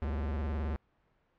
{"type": "tone with vibrato", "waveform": "square", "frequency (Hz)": 73.42, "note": "D2", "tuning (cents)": 0, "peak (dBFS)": -32, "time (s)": [0.02, 0.76], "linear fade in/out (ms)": 0, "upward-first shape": "square", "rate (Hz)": 19, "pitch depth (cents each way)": 140, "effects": ["pink hiss -72 dBFS RMS until 1.38 s", "low-pass 2000 Hz 12 dB/octave"]}